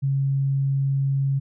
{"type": "tone", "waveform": "sine", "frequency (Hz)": 137.1, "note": "C#3", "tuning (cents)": -19, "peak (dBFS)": -19, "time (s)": [0.02, 1.4], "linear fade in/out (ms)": 20, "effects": []}